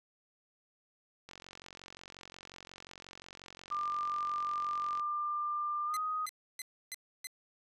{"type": "click train", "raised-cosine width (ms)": 0.2, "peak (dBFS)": -31, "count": 170, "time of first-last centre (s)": [1.29, 4.996], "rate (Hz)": 45.6}
{"type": "tone with pitch glide", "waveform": "sine", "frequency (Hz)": [1194, 1249.7], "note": ["D6", "D#6"], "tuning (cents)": [28, 7], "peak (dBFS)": -32, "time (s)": [3.71, 6.26], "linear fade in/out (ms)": 5, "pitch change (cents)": 79, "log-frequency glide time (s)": [5.86, 5.96]}
{"type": "tone bursts", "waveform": "10% pulse", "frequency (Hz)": 2045, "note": "C7", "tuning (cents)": -40, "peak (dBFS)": -30, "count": 5, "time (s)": [5.94, 7.27], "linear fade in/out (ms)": 0, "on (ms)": 26, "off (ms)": 300}
{"effects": ["resampled to 32000 Hz"]}